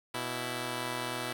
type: tone pair together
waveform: 5% pulse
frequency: 123.46 / 329.6 Hz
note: B2 / E4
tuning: 0 / 0 cents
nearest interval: octave + perfect fourth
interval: 1700 cents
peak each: -25 dBFS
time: 0.14-1.33 s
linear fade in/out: 5 ms
effects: 10-bit